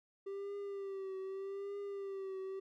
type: tone with vibrato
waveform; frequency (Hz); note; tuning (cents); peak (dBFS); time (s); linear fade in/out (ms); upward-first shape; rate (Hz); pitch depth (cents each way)
triangle; 392; G4; 0; -38; 0.26-2.6; 10; triangle; 0.82; 56
effects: none